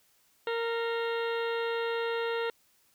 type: harmonic tone with a mistuned harmonic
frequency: 462.7 Hz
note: A#4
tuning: 13 cents flat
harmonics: 1 / 2 / 3 / 4 / 5 / 6 / 7 / 8 / 9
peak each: -30 / -38 / -38 / -41 / -47 / -43 / -48 / -46 / -52 dBFS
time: 0.47-2.5 s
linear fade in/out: 2 ms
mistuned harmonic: 5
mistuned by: -120 cents
effects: white hiss -67 dBFS RMS until 2.94 s